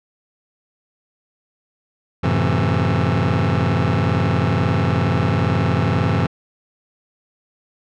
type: chord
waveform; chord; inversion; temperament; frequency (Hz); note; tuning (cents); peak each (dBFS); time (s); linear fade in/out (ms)
sawtooth; F# half-diminished seventh; none; just; 92.5 / 111 / 133.2 / 166.5; F#2 / A2 / C3 / E3; 0 / +16 / +31 / +18; -17; 2.23-6.27; 10
effects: low-pass 3000 Hz 12 dB/octave